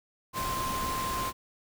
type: tone in noise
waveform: sine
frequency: 1046.5 Hz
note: C6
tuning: in tune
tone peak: -31 dBFS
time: 0.33-1.33 s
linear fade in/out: 50 ms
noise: pink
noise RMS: -35 dBFS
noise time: 0.33-1.33 s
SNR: +1 dB
effects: none